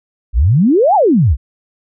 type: exponential two-way sweep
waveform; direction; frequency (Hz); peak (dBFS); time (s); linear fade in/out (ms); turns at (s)
sine; up then down; 49 to 888 to 55.2; -7; 0.33-1.37; 50; 0.95
effects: none